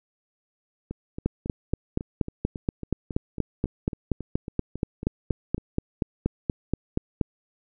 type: two click trains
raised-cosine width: 3 ms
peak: -10 / -20 dBFS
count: 26 / 18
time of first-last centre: 1.26-7.212 / 0.91-5.58 s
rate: 4.2 / 3.64 Hz
effects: none